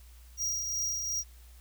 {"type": "tone with tremolo", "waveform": "square", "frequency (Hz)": 5710, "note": "F8", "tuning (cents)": 37, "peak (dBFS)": -29, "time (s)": [0.37, 1.24], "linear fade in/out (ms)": 50, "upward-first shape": "triangle", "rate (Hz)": 2.7, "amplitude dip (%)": 40, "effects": ["added 60 Hz sine -50 dBFS peak until 1.6 s", "white hiss -61 dBFS RMS until 1.6 s"]}